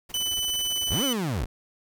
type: noise with tremolo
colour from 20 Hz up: pink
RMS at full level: -42 dBFS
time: 0.09-1.03 s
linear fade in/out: 10 ms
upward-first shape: square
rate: 18 Hz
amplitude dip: 75%
type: tone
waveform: sawtooth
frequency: 3000 Hz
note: F#7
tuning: 23 cents sharp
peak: -22 dBFS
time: 0.14-1.13 s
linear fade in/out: 2 ms
type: linear two-way sweep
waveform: 30% pulse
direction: up then down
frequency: 36.71 to 288.8 to 36.71 Hz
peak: -23 dBFS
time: 0.9-1.46 s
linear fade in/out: 10 ms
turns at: 1.04 s
effects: none